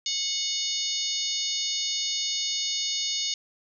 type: harmonic tone with a mistuned harmonic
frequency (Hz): 730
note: F#5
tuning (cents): -24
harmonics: 3 / 4 / 5 / 6 / 7 / 8 / 9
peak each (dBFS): -41 / -35 / -32 / -32 / -33 / -42 / -32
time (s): 0.06-3.34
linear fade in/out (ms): 2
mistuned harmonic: 6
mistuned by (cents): +21
effects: none